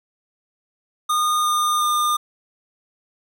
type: tone with pitch steps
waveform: square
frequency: 1224 / 1216.2 / 1208.5 Hz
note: D#6 / D#6 / D6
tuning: -29 / -40 / +49 cents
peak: -18 dBFS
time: 1.09-2.17 s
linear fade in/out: 10 ms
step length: 360 ms
effects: none